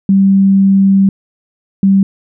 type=tone pair in turn; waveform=sine; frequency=194.8 / 194.8 Hz; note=G3 / G3; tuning=-11 / -11 cents; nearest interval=unison; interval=0 cents; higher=neither; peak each=-5 dBFS; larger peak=neither; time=0.09-1.09 / 1.83-2.03 s; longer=first; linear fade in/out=2 ms; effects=none